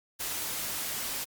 white noise, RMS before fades -34 dBFS, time 0.19-1.25 s, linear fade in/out 20 ms, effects Opus 48 kbps

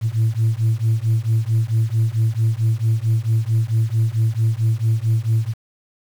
sine beating tone pair, 110 / 114.5 Hz, A2 / A#2, 0 / -31 cents, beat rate 4.5 Hz, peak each -17 dBFS, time 0.01-5.54 s, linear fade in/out 50 ms, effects tanh soft clip ceiling -11 dBFS + 7-bit

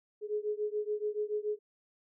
sine beating tone pair, 418.2 / 425.2 Hz, G#4 / G#4, +12 / +41 cents, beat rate 7 Hz, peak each -34 / -35 dBFS, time 0.21-1.59 s, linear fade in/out 50 ms, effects none

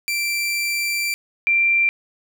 sawtooth / sine tone pair in turn, 2349 / 2362 Hz, D7 / D7, 0 / +9 cents, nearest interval unison, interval 9 cents, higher second, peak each -17 / -14 dBFS, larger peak second, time 0.08-1.14 / 1.47-1.89 s, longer first, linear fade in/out 0 ms, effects none

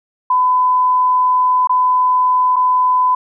sine tone with dropouts, 1006 Hz, B5, 32 cents sharp, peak -10 dBFS, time 0.3-3.15 s, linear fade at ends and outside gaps 5 ms, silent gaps 1.673-1.694 / 2.56-2.564 s, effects none

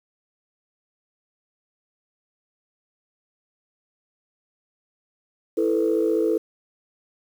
sine chord, E suspended fourth, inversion none, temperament just, 329.6 / 439.5 / 494.4 Hz, E4 / A4 / B4, 0 / -2 / +2 cents, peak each -22 / -21 / -25 dBFS, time 5.57-6.38 s, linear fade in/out 10 ms, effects tanh soft clip ceiling -10 dBFS + 8-bit

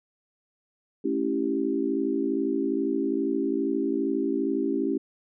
sine chord, A dominant seventh, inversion none, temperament equal, 220 / 277.2 / 329.6 / 392 Hz, A3 / C#4 / E4 / G4, 0 / 0 / 0 / 0 cents, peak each -33 / -27 / -29 / -29 dBFS, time 1.04-4.98 s, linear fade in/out 10 ms, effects none

